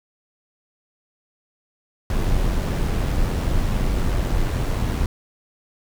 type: noise with amplitude modulation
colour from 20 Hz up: brown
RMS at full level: -19 dBFS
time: 2.1-5.06 s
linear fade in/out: 2 ms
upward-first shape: sine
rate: 90.8 Hz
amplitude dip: 35%
effects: none